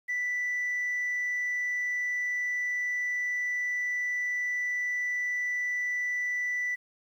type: tone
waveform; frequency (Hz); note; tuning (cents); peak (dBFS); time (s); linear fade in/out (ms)
sine; 1975.5; B6; 0; -26; 0.08-6.76; 20
effects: tanh soft clip ceiling -25 dBFS + 10-bit